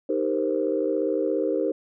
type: chord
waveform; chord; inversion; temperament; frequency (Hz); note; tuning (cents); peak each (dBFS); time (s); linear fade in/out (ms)
sine; C minor seventh; first; equal; 311.1 / 392 / 466.2 / 523.3; Eb4 / G4 / Bb4 / C5; 0 / 0 / 0 / 0; -27; 0.09-1.72; 5
effects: tanh soft clip ceiling -11 dBFS